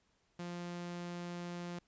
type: tone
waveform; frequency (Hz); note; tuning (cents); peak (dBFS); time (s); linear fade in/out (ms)
sawtooth; 174.61; F3; 0; -37; 0.39-1.79; 5
effects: pink hiss -75 dBFS RMS until 1.87 s + resampled to 16000 Hz

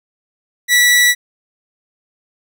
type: tone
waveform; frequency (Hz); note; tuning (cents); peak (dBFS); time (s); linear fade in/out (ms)
sawtooth; 1952; B6; -21; -5; 0.68-1.15; 50
effects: none

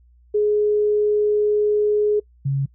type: tone pair in turn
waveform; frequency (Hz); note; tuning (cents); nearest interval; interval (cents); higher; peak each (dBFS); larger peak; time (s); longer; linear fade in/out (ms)
sine; 419 / 137.58; G#4 / C#3; +15 / -13; octave + perfect fifth; 1928; first; -15 / -18; first; 0.34-2.2 / 2.45-2.66; first; 10
effects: noise-tail reverb RT60 0.1 s tail -24 dB re dry + added 60 Hz sine -50 dBFS peak until 2.74 s

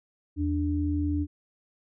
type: tone pair together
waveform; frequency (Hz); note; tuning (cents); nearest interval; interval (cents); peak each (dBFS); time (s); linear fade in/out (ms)
sine; 82.26 / 293.7; E2 / D4; -3 / 0; octave + minor seventh; 2203; -27; 0.36-1.27; 50
effects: none

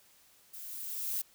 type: noise with level ramp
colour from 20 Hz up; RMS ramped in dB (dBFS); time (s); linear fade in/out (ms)
violet; -46 to -33; 0.53-1.22; 10
effects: white hiss -63 dBFS RMS until 1.34 s

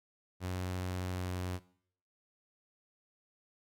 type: tone with pitch glide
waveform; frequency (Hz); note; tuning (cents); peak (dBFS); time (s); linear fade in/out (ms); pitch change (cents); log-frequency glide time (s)
sawtooth; 91.5 to 90.92; F#2 to F#2; -19 to -30; -31; 0.4-1.6; 50; -11; 1.08-1.31
effects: noise-tail reverb RT60 0.6 s tail -19 dB re dry

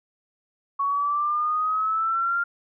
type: exponential sweep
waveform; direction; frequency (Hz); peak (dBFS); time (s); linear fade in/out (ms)
sine; up; 1111 to 1401; -21; 0.79-2.44; 10
effects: none

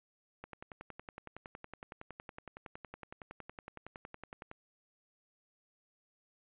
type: click train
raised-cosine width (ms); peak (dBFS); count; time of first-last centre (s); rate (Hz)
0.5; -30; 45; 0.44-4.514; 10.8
effects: resampled to 8000 Hz

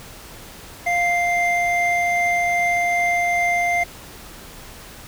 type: tone pair together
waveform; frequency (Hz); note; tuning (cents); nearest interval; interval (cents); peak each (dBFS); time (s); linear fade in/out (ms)
triangle; 698.5 / 2093; F5 / C7; 0 / 0; octave + perfect fifth; 1900; -18; 0.86-3.84; 10
effects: pink hiss -40 dBFS RMS until 5.07 s

